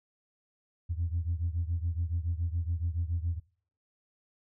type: beating tone pair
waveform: sine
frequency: 82.41 / 89.51 Hz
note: E2 / F2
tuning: 0 / +43 cents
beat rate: 7.1 Hz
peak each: -30 / -32 dBFS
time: 0.89-3.4 s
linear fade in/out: 20 ms
effects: noise-tail reverb RT60 0.5 s tail -22 dB re dry + tanh soft clip ceiling -23 dBFS